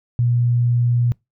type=tone; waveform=sine; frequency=120.5 Hz; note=B2; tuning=42 cents flat; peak=-14 dBFS; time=0.19-1.12 s; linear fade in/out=0 ms; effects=noise-tail reverb RT60 0.2 s tail -25 dB re dry